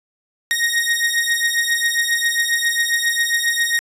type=beating tone pair; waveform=sawtooth; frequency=1864.7 / 1872.1 Hz; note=A#6 / A#6; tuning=0 / +7 cents; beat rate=7.4 Hz; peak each=-16 dBFS; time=0.51-3.79 s; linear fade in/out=0 ms; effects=resampled to 32000 Hz